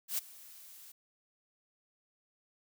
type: noise with ADSR envelope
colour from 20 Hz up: blue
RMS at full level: -32 dBFS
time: 0.08-0.92 s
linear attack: 100 ms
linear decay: 15 ms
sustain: -21 dB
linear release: 6 ms
effects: none